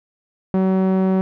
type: tone with low-pass filter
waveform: sawtooth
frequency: 188.9 Hz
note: F#3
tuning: 36 cents sharp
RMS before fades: -17 dBFS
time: 0.54-1.21 s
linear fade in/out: 0 ms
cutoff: 830 Hz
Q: 0.53
effects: none